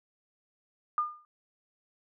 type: tone with exponential decay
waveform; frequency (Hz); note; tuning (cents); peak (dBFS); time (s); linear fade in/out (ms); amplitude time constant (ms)
sine; 1211; D#6; -47; -22; 0.98-1.25; 1; 58
effects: none